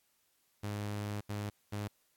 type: tone bursts at uneven times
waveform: sawtooth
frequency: 103.5 Hz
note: G#2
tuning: 5 cents flat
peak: -32 dBFS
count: 3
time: 0.63-1.21 / 1.29-1.5 / 1.72-1.88 s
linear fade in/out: 10 ms
effects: white hiss -74 dBFS RMS until 2.16 s + AAC 64 kbps